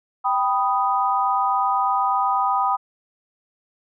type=chord; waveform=sine; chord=G augmented; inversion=none; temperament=equal; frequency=784 / 987.8 / 1244.5 Hz; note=G5 / B5 / D#6; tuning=0 / 0 / 0 cents; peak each=-22 dBFS; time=0.24-2.77 s; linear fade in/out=20 ms; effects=none